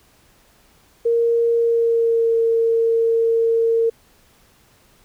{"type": "tone with pitch glide", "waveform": "sine", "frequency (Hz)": [465.7, 457.2], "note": ["A#4", "A#4"], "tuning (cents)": [-2, -34], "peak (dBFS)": -14, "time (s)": [1.05, 3.9], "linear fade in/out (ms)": 10, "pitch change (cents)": -32, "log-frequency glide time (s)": [1.54, 2.37], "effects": ["pink hiss -55 dBFS RMS until 5.04 s"]}